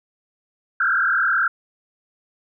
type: tone with frequency modulation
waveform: sine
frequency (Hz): 1480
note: F#6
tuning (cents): 0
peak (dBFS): -16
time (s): 0.8-1.48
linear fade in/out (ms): 5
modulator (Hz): 39.5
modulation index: 3.7
effects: none